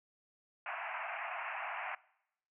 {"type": "band-pass noise", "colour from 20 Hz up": "pink", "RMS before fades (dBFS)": -41, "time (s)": [0.66, 1.95], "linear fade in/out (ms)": 2, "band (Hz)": [640, 2700], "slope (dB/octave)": 96, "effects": ["noise-tail reverb RT60 0.8 s tail -22 dB re dry"]}